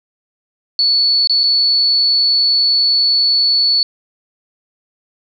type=tone with dropouts; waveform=sine; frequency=4435 Hz; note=C#8; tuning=in tune; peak=-10 dBFS; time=0.79-3.83 s; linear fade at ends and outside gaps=1 ms; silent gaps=1.273-1.296 / 1.434-1.438 s; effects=none